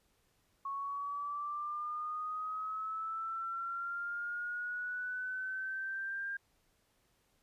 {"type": "linear sweep", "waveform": "sine", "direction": "up", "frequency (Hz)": [1100, 1604], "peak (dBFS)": -36, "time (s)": [0.65, 6.37], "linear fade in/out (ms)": 5, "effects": ["pink hiss -74 dBFS RMS until 7.42 s", "resampled to 32000 Hz"]}